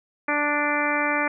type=harmonic tone; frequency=293.7 Hz; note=D4; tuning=in tune; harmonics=1 / 2 / 3 / 4 / 5 / 6 / 7 / 8; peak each=-29 / -29 / -29 / -29 / -29 / -29 / -29 / -29 dBFS; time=0.28-1.28 s; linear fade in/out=5 ms; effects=none